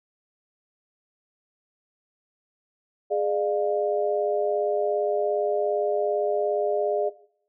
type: chord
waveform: sine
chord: D diminished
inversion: second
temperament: equal with one note detuned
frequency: 415.3 / 601.1 / 698.5 Hz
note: Ab4 / D5 / F5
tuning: 0 / +40 / 0 cents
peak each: -25 / -25 / -29 dBFS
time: 3.1-7.1 s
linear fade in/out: 20 ms
effects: noise-tail reverb RT60 0.6 s tail -17 dB re dry